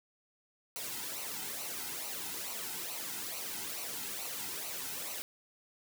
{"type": "noise with flanger", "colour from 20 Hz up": "white", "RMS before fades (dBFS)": -40, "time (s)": [0.76, 5.22], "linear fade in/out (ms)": 0, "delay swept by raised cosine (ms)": [0.58, 1.78], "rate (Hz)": 2.3, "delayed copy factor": -0.65, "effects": []}